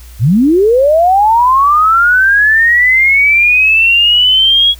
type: linear sweep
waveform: sine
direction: up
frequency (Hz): 92.5 to 3342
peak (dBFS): -5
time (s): 0.19-4.75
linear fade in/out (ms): 50
effects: added 60 Hz sine -31 dBFS peak until 4.79 s + white hiss -41 dBFS RMS until 4.79 s